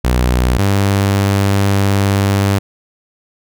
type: tone pair in turn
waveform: sawtooth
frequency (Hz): 61.74 / 99.13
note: B1 / G2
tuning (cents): 0 / +20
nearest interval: minor sixth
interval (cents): 820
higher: second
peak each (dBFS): -7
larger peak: neither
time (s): 0.04-0.58 / 0.58-2.59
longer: second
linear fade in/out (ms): 10
effects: none